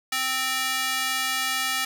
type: tone with high-pass filter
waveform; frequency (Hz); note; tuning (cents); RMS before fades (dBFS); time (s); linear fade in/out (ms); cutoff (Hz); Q
square; 261.1; C4; -3; -26; 0.12-1.85; 5; 1700; 0.9
effects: none